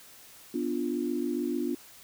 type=chord; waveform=sine; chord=B diminished; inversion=none; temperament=equal; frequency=246.9 / 293.7 / 349.2 Hz; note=B3 / D4 / F4; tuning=0 / 0 / 0 cents; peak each=-32 dBFS; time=0.54-1.75 s; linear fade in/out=5 ms; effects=white hiss -52 dBFS RMS until 2.03 s